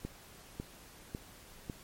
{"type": "click train", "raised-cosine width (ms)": 3, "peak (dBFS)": -25, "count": 4, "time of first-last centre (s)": [0.05, 1.698], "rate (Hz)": 1.82, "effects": ["pink hiss -55 dBFS RMS until 1.83 s", "MP3 64 kbps"]}